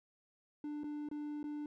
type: tone with dropouts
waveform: triangle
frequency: 296.4 Hz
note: D4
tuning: 16 cents sharp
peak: -37 dBFS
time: 0.64-1.66 s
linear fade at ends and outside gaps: 2 ms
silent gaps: 0.835-0.841 / 1.088-1.113 / 1.43-1.44 s
effects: none